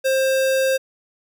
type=tone; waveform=square; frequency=530 Hz; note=C5; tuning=22 cents sharp; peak=-17 dBFS; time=0.04-0.78 s; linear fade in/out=20 ms; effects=none